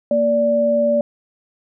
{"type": "tone pair together", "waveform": "sine", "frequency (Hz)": [232.3, 582.7], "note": ["A#3", "D5"], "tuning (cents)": [-6, -14], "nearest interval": "octave + major third", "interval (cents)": 1592, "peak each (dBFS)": [-21, -14], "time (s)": [0.11, 1.01], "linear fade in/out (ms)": 2, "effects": []}